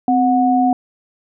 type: tone pair together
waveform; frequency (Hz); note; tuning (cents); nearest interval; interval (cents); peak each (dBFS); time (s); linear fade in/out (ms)
sine; 258.4 / 732.2; C4 / F#5; -21 / -18; octave + tritone; 1803; -14; 0.08-0.73; 2
effects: none